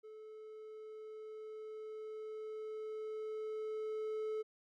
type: tone with level ramp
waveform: triangle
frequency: 433.5 Hz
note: A4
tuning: 26 cents flat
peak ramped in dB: -48 to -34 dBFS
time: 0.03-4.43 s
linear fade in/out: 20 ms
effects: none